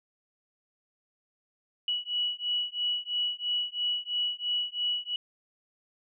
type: beating tone pair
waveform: sine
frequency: 2934 / 2937 Hz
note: F#7 / F#7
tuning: -15 / -13 cents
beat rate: 3 Hz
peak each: -31 dBFS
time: 1.88-5.16 s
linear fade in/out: 2 ms
effects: none